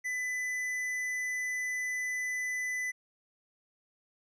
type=tone with tanh clipping; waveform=triangle; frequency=2000 Hz; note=B6; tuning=21 cents sharp; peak=-33 dBFS; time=0.04-2.92 s; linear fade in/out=20 ms; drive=14 dB; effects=none